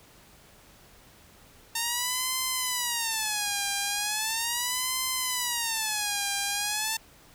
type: tone with vibrato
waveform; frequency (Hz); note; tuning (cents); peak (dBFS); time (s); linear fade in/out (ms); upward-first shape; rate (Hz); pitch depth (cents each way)
5% pulse; 910; A#5; -42; -15; 1.75-6.97; 5; sine; 0.38; 220
effects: pink hiss -55 dBFS RMS until 7.34 s